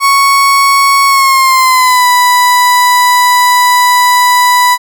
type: tone with pitch glide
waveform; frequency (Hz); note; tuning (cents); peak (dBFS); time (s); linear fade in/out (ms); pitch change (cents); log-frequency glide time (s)
35% pulse; 1108.7 to 987.7; C#6 to B5; 0 to 0; -3; 0-4.78; 50; -200; 1.07-2.07
effects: none